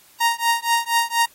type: tone with tremolo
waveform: sawtooth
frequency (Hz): 932.3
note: A#5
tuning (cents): 0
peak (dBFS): -10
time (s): 0.2-1.26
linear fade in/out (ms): 10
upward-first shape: triangle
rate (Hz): 4.2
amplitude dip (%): 100
effects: white hiss -52 dBFS RMS until 1.34 s + AAC 48 kbps